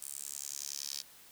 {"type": "tone with high-pass filter sweep", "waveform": "10% pulse", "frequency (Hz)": 70.6, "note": "C#2", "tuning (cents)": 32, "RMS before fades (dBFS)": -42, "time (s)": [0.01, 1.02], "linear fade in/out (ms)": 10, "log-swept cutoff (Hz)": [9000, 4900], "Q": 3, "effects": ["white hiss -57 dBFS RMS until 1.31 s"]}